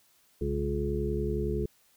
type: harmonic tone with a mistuned harmonic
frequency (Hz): 70.8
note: C#2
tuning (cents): +37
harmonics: 1 / 2 / 3 / 5 / 6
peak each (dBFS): -32 / -35 / -36 / -34 / -33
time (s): 0.41-1.66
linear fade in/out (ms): 5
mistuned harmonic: 1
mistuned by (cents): -140
effects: white hiss -65 dBFS RMS until 1.96 s

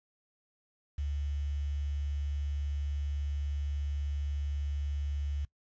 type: tone with quantisation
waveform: sine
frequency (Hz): 71.8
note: D2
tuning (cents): -39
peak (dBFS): -31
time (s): 0.98-5.45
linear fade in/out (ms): 5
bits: 9
effects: noise-tail reverb RT60 0.1 s tail -21 dB re dry + resampled to 16000 Hz

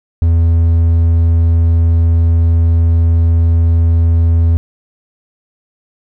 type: tone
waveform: triangle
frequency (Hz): 83.2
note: E2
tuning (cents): +17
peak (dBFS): -5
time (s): 0.22-4.57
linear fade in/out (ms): 0
effects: none

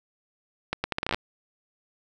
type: accelerating click train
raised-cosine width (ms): 0.3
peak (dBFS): -10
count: 11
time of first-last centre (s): 0.73-1.145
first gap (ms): 110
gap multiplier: 0.75
effects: none

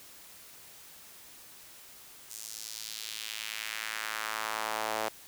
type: tone with high-pass filter sweep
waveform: sawtooth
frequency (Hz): 109.5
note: A2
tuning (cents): -8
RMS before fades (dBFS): -37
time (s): 2.3-5.09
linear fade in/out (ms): 10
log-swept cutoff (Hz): 7200 to 620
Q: 1.5
effects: white hiss -52 dBFS RMS until 5.27 s

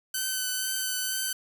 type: tone with vibrato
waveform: 5% pulse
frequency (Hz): 1521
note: F#6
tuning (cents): +47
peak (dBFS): -17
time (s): 0.14-1.33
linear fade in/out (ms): 5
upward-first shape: triangle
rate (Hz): 2.1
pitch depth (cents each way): 21
effects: 8-bit

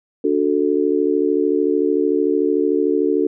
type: chord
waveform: sine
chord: D major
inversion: none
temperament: just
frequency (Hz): 293.7 / 367.1 / 440.5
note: D4 / F#4 / A4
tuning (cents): 0 / -14 / +2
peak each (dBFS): -19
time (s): 0.24-3.27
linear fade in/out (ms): 5
effects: none

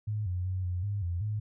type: tone with pitch steps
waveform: sine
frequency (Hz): 106.2 / 90.2 / 93.1 / 89.5 / 101.8 / 86.8 / 106.2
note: G#2 / F#2 / F#2 / F2 / G#2 / F2 / G#2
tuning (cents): +39 / -44 / +11 / +43 / -34 / -10 / +39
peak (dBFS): -29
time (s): 0.07-1.4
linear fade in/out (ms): 10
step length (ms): 190
effects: none

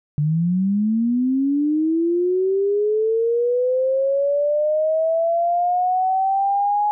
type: linear sweep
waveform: sine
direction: up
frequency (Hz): 144.4 to 838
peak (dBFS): -16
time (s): 0.18-6.91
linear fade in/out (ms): 0
effects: none

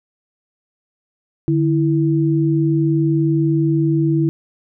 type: tone pair together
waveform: sine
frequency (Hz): 148.4 / 327.9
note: D3 / E4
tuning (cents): +18 / -9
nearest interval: octave + major second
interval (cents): 1373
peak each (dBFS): -16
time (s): 1.48-4.29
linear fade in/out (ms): 0
effects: none

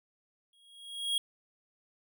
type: tone with exponential growth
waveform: square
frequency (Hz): 3290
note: G#7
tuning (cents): -17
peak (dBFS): -26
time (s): 0.53-1.18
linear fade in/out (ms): 2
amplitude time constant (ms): 140
effects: none

